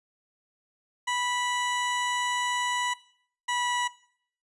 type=tone pair in turn; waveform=20% pulse; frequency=983 / 976.8 Hz; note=B5 / B5; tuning=-8 / -19 cents; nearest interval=unison; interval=11 cents; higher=first; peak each=-21 dBFS; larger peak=neither; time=1.07-2.94 / 3.48-3.88 s; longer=first; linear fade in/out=10 ms; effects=noise-tail reverb RT60 0.6 s tail -19 dB re dry + resampled to 24000 Hz